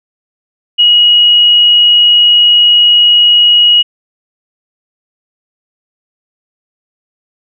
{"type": "tone", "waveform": "sine", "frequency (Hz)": 2900, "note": "F#7", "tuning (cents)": -35, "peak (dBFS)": -3, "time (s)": [0.78, 3.83], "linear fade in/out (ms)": 20, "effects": []}